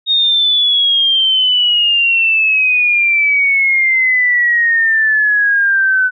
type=exponential sweep; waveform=sine; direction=down; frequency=3729 to 1499 Hz; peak=-9 dBFS; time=0.06-6.11 s; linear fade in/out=50 ms; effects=none